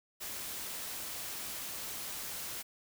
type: noise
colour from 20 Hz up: white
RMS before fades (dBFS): -41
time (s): 0.2-2.63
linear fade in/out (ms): 20
effects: none